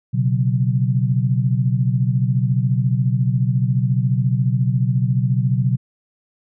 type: chord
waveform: sine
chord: B suspended second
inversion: none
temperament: equal with one note detuned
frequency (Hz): 124.33 / 138.59 / 185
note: B2 / C#3 / F#3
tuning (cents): +12 / 0 / 0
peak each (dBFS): -17 / -20 / -23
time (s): 0.13-5.77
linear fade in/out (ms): 20
effects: none